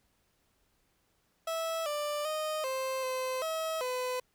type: tone with pitch steps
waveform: 30% pulse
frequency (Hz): 654 / 591 / 619 / 525 / 516 / 642 / 504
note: E5 / D5 / D#5 / C5 / C5 / E5 / B4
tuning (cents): -14 / +11 / -9 / +6 / -24 / -46 / +35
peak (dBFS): -29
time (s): 1.47-4.2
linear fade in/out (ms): 5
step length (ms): 390
effects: pink hiss -73 dBFS RMS until 4.34 s